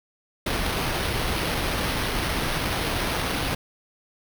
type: noise with sample-and-hold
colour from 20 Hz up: pink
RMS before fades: -26 dBFS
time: 0.46-3.55 s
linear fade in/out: 5 ms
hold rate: 7350 Hz
effects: none